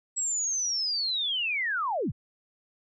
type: linear sweep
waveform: sine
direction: down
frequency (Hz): 7800 to 58.27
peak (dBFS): -26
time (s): 0.16-2.12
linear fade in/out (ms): 20
effects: none